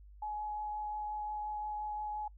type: tone with vibrato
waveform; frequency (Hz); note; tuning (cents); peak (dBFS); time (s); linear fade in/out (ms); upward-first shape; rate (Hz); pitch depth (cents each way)
sine; 844; G#5; +28; -36; 0.22-2.28; 5; triangle; 5.7; 11
effects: noise-tail reverb RT60 0.1 s tail -23 dB re dry + added 50 Hz sine -52 dBFS peak until 2.37 s